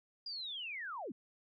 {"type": "linear sweep", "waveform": "sine", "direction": "down", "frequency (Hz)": [4899, 185], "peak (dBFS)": -40, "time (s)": [0.26, 1.12], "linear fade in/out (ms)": 5, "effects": []}